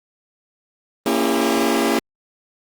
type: chord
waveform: sawtooth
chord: A# diminished seventh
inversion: none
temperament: just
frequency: 233.1 / 279.7 / 335.6 / 402.8 Hz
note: A#3 / C#4 / E4 / G4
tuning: 0 / +16 / +31 / +47 cents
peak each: -18 dBFS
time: 1.06-1.99 s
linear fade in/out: 2 ms
effects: Opus 24 kbps